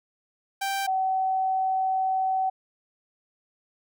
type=tone pair in turn; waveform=sawtooth / sine; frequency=784 / 759 Hz; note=G5 / F#5; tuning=0 / +44 cents; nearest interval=minor second; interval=56 cents; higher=first; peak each=-22 / -22 dBFS; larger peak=neither; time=0.61-0.87 / 0.87-2.5 s; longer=second; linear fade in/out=10 ms; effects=none